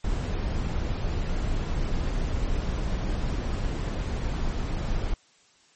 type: noise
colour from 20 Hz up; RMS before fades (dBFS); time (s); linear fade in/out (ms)
brown; -27; 0.04-5.14; 5
effects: white hiss -60 dBFS RMS until 5.75 s + MP3 32 kbps